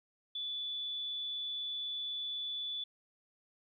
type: tone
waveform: sine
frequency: 3464 Hz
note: A7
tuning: 28 cents flat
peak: -36 dBFS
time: 0.35-2.84 s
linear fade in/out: 5 ms
effects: 13-bit